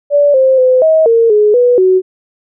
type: tone with pitch steps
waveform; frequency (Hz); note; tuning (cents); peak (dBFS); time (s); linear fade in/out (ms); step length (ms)
sine; 578 / 526 / 511 / 636 / 459.3 / 420.2 / 489.9 / 372.9; D5 / C5 / C5 / D#5 / A#4 / G#4 / B4 / F#4; -28 / +9 / -41 / +38 / -26 / +20 / -14 / +14; -5; 0.1-2.02; 50; 240
effects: none